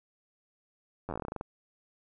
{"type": "slowing click train", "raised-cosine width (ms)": 1, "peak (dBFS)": -22, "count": 14, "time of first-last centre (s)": [1.09, 1.411], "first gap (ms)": 10, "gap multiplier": 1.14, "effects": []}